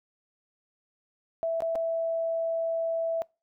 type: tone with dropouts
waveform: sine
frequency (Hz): 659.3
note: E5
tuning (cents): 0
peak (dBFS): -25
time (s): 1.43-3.22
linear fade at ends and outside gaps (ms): 0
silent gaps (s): 1.605-1.621 / 1.753-1.757
effects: noise-tail reverb RT60 0.3 s tail -26 dB re dry